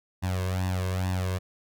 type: tone with flanger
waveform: sawtooth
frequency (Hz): 92.5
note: F#2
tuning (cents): 0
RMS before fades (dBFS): -28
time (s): 0.22-1.39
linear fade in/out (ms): 20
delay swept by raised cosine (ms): 1.1 to 1.9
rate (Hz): 2.3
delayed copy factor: +0.8
effects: none

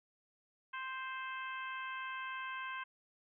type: harmonic tone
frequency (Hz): 523.3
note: C5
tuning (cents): 0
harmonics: 2 / 3 / 4 / 5 / 6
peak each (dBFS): -43 / -44 / -50 / -49 / -54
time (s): 0.73-2.84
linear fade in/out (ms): 10
effects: none

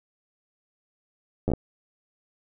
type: slowing click train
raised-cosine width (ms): 2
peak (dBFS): -12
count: 5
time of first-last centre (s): 1.48-1.536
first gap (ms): 10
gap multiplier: 1.23
effects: none

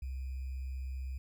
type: tone with sample-and-hold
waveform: sine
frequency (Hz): 65.41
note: C2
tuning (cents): 0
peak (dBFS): -36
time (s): 0.02-1.18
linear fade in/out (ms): 5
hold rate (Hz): 2450
effects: none

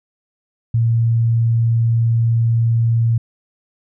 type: tone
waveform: sine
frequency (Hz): 115.4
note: A#2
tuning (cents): -17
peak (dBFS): -12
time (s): 0.74-3.18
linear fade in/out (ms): 5
effects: none

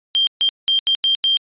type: tone bursts at uneven times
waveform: sine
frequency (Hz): 3175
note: G7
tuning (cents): +21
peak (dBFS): -12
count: 6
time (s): 0.15-0.27 / 0.41-0.49 / 0.68-0.79 / 0.87-0.95 / 1.04-1.15 / 1.24-1.37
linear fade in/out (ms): 0
effects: tanh soft clip ceiling -9 dBFS + resampled to 8000 Hz

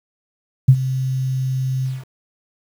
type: tone with ADSR envelope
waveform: sine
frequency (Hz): 130.81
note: C3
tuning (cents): 0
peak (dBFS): -3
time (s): 0.68-2.05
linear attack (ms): 9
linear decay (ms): 64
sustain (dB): -15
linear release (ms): 200
effects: 7-bit

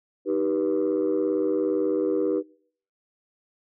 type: chord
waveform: sine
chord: Eb augmented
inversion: none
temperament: just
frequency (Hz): 311.1 / 388.9 / 486.1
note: Eb4 / G4 / B4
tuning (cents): 0 / -14 / -28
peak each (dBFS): -25 / -24 / -25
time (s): 0.25-2.43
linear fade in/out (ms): 50
effects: noise-tail reverb RT60 0.6 s tail -24 dB re dry + tanh soft clip ceiling -16 dBFS

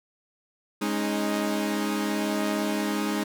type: chord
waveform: sawtooth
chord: Ab suspended fourth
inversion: none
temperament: equal with one note detuned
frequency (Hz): 207.7 / 273.5 / 311.1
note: Ab3 / Db4 / Eb4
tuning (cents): 0 / -23 / 0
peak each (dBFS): -24 / -29 / -25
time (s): 0.81-3.24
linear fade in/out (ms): 10
effects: none

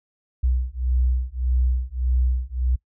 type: beating tone pair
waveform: sine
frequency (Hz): 61.8 / 63.5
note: B1 / B1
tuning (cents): +2 / +49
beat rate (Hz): 1.7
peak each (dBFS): -22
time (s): 0.43-2.76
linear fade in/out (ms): 10
effects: noise-tail reverb RT60 0.1 s tail -22 dB re dry

